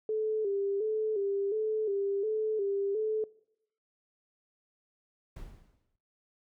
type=tone with vibrato; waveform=sine; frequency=415.3 Hz; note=G#4; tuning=in tune; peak=-28 dBFS; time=0.09-3.24 s; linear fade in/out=2 ms; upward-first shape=square; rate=1.4 Hz; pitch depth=76 cents each way
type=noise with exponential decay; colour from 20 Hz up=brown; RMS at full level=-41 dBFS; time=5.36-5.96 s; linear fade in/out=5 ms; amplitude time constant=130 ms
effects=noise-tail reverb RT60 0.8 s tail -22 dB re dry